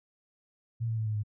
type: tone with pitch steps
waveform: sine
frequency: 115.3 / 112.67 / 110.09 / 107.58 / 105.12 Hz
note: A#2 / A2 / A2 / A2 / G#2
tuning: -19 / +42 / +1 / -39 / +21 cents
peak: -28 dBFS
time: 0.8-1.235 s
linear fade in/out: 20 ms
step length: 87 ms
effects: none